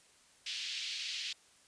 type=band-pass noise; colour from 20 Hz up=white; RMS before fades=-40 dBFS; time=0.46-1.33 s; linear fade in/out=5 ms; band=2500 to 4600 Hz; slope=24 dB/octave; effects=white hiss -64 dBFS RMS until 1.67 s + resampled to 22050 Hz